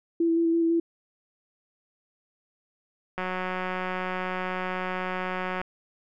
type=tone with vibrato; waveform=sine; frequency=332.7 Hz; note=E4; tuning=16 cents sharp; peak=-20 dBFS; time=0.2-0.8 s; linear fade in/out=5 ms; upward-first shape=square; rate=6 Hz; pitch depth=13 cents each way
type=click train; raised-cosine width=0.5 ms; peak=-16 dBFS; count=449; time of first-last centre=3.18-5.615 s; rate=184 Hz
effects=none

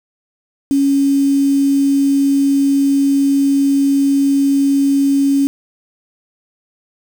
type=tone with quantisation; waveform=sine; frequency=277.8 Hz; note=C#4; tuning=4 cents sharp; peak=-10 dBFS; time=0.71-5.47 s; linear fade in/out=0 ms; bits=5; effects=none

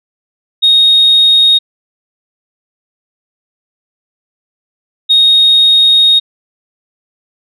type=tone pair in turn; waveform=sine; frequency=3729 / 3729 Hz; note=A#7 / A#7; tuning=0 / 0 cents; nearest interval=unison; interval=0 cents; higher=neither; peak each=-3 dBFS; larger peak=neither; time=0.62-1.59 / 5.09-6.2 s; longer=second; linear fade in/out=20 ms; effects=tanh soft clip ceiling 0 dBFS

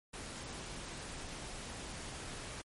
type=noise; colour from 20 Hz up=pink; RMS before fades=-45 dBFS; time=0.13-2.62 s; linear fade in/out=10 ms; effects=MP3 48 kbps

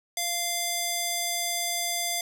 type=tone with band-pass filter; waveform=square; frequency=693 Hz; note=F5; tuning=14 cents flat; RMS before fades=-29 dBFS; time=0.17-2.21 s; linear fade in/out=2 ms; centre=9000 Hz; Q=0.62; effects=none

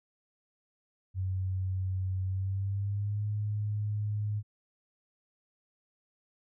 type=tone with pitch glide; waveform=sine; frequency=93.9 to 104.79 Hz; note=F#2 to G#2; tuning=+26 to +16 cents; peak=-29 dBFS; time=1.14-4.43 s; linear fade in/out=50 ms; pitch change=+190 cents; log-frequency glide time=2.24-3.26 s; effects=none

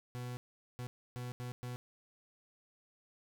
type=tone bursts at uneven times; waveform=40% pulse; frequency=123.47 Hz; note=B2; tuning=in tune; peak=-39 dBFS; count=5; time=0.15-0.37 / 0.79-0.87 / 1.16-1.32 / 1.4-1.52 / 1.63-1.76 s; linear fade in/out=0 ms; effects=none

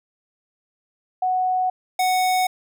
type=tone pair in turn; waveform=sine / square; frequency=740 / 740 Hz; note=F#5 / F#5; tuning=0 / 0 cents; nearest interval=unison; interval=0 cents; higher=neither; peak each=-18 dBFS; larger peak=neither; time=1.22-1.7 / 1.99-2.47 s; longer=neither; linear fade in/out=5 ms; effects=none

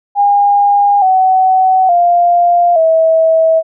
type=tone with pitch steps; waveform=sine; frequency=811 / 752.3 / 697.9 / 647.4 Hz; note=G#5 / F#5 / F5 / E5; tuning=-41 / +29 / -1 / -31 cents; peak=-6 dBFS; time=0.15-3.63 s; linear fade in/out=50 ms; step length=870 ms; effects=none

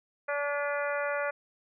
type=harmonic tone with a mistuned harmonic; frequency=287.7 Hz; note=D4; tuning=36 cents flat; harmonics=2 / 3 / 4 / 5 / 6 / 7 / 8; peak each=-31 / -40 / -38 / -35 / -39 / -40 / -43 dBFS; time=0.28-1.31 s; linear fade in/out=10 ms; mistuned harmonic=8; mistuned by=+81 cents; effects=none

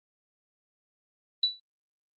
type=tone with exponential decay; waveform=sine; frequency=3951 Hz; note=B7; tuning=in tune; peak=-18 dBFS; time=1.43-1.6 s; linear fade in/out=5 ms; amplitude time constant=36 ms; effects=Opus 32 kbps

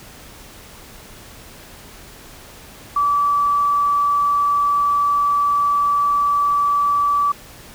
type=tone; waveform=sine; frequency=1154 Hz; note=D6; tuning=31 cents flat; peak=-14 dBFS; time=2.96-7.32 s; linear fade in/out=5 ms; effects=pink hiss -41 dBFS RMS until 7.74 s

